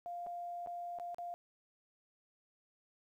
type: tone with dropouts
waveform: sine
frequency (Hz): 698.5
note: F5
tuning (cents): 0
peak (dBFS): -40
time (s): 0.06-1.34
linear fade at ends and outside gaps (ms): 0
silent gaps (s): 0.264-0.269 / 0.662-0.672 / 0.987-0.998 / 1.145-1.184
effects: 12-bit